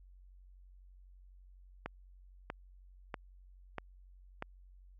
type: click train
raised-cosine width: 0.5 ms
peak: -23 dBFS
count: 5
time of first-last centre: 1.86-4.424 s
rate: 1.56 Hz
effects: added 46 Hz sine -55 dBFS peak until 4.99 s